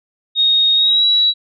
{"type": "tone with pitch glide", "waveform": "sine", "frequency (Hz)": [3729, 3901], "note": ["A#7", "B7"], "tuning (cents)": [0, -22], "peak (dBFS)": -10, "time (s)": [0.35, 1.34], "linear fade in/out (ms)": 50, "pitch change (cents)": 78, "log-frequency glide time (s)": [0.75, 1.05], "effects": []}